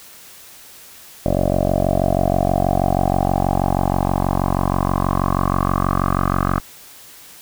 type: tone with low-pass filter sweep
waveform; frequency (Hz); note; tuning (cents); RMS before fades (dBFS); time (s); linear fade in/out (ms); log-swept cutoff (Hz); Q
10% pulse; 46.25; F#1; 0; -18; 1.26-6.6; 0; 580 to 1300; 5.5
effects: white hiss -42 dBFS RMS until 7.41 s